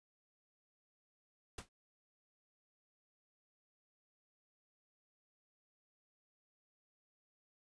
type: noise with exponential decay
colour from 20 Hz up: pink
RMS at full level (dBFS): -41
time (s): 1.58-1.69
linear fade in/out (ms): 5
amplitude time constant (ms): 22
effects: resampled to 22050 Hz

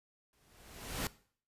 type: noise with exponential growth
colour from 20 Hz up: pink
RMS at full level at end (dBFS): -34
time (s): 0.33-1.07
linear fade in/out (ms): 1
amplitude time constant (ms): 160
effects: noise-tail reverb RT60 0.5 s tail -19 dB re dry + resampled to 32000 Hz

